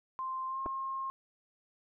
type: tone with pitch glide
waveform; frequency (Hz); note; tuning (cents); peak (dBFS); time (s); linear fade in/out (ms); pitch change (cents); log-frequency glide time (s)
sine; 1046.5 to 1069.7; C6 to C6; 0 to +38; -34; 0.19-1.1; 0; +38; 0.48-0.59
type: clicks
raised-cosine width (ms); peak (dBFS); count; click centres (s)
1; -25; 2; 0.66 / 0.663
effects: none